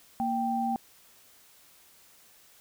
sine tone pair together, 233.1 / 784 Hz, A#3 / G5, 0 / 0 cents, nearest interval octave + major sixth, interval 2100 cents, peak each -30 / -28 dBFS, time 0.2-0.76 s, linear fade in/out 0 ms, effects white hiss -58 dBFS RMS until 2.6 s

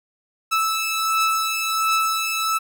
sawtooth beating tone pair, 1310 / 1311.4 Hz, E6 / E6, -11 / -9 cents, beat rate 1.4 Hz, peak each -21 / -17 dBFS, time 0.51-2.59 s, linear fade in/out 20 ms, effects none

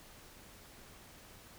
silence, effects pink hiss -56 dBFS RMS until 1.58 s

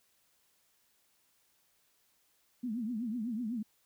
sine tone with vibrato, 230 Hz, A#3, 23 cents flat, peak -33 dBFS, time 2.63-3.63 s, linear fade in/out 10 ms, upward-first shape triangle, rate 8 Hz, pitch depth 200 cents each way, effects white hiss -72 dBFS RMS until 3.85 s

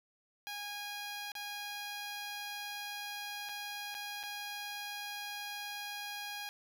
10% pulse tone with dropouts, 821 Hz, G#5, 20 cents flat, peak -32 dBFS, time 0.47-6.49 s, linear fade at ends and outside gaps 0 ms, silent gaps 1.318-1.352 / 3.489-3.493 / 3.943-3.949 / 4.231-4.236 s, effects none

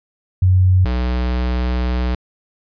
sine / square tone pair in turn, 92.5 / 61.74 Hz, F#2 / B1, 0 / 0 cents, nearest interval perfect fifth, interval 700 cents, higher first, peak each -9 / -17 dBFS, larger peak first, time 0.42-0.85 / 0.85-2.15 s, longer second, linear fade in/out 5 ms, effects resampled to 11025 Hz

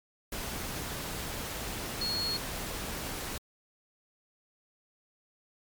sine tone in noise, 4317 Hz, C#8, 47 cents flat, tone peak -30 dBFS, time 2.01-2.37 s, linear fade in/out 5 ms, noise pink, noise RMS -37 dBFS, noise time 0.32-3.38 s, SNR +4 dB, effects MP3 96 kbps

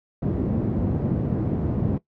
pink band-pass noise, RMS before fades -24 dBFS, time 0.22-1.98 s, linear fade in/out 5 ms, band 100 to 280 Hz, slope 12 dB/octave, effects noise-tail reverb RT60 0.1 s tail -17 dB re dry

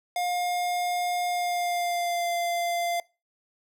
square tone with pitch glide, 711 to 692 Hz, F5 to F5, +31 to -16 cents, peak -26 dBFS, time 0.16-3 s, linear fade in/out 2 ms, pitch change -47 cents, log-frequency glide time 1.28-2.31 s, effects noise-tail reverb RT60 0.3 s tail -24 dB re dry

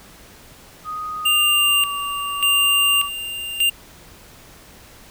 sine tone with pitch glide, 1244.5 to 1141.2 Hz, D#6 to C#6, 0 to +50 cents, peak -25 dBFS, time 0.84-3.1 s, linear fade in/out 50 ms, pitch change -150 cents, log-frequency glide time 1.2-1.91 s
square tone with tremolo, 2794 Hz, F7, in tune, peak -15 dBFS, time 1.25-3.7 s, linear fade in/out 10 ms, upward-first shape square, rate 0.85 Hz, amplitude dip 75%
effects pink hiss -45 dBFS RMS until 5.1 s

